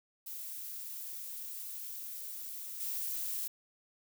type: noise with level steps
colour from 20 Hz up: violet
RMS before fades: -43 / -37 dBFS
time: 0.26-3.48 s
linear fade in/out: 10 ms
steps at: 2.8 s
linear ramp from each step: 10 ms
effects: none